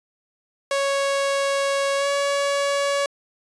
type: tone with pitch glide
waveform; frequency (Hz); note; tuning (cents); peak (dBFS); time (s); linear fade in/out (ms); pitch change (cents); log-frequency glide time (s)
sawtooth; 554.4 to 563.4; C#5 to C#5; 0 to +28; -16; 0.71-3.06; 2; +28; 1.97-2.07
effects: resampled to 22050 Hz